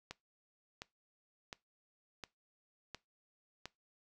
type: click train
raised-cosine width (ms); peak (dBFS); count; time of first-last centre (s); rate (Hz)
0.2; -26; 6; 0.11-3.656; 1.41
effects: noise-tail reverb RT60 0.2 s tail -21 dB re dry